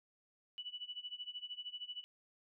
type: tone with tremolo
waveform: sine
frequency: 2959 Hz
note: F#7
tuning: 1 cent flat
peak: -40 dBFS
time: 0.58-2.04 s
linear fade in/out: 0 ms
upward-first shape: sine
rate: 13 Hz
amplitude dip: 90%
effects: none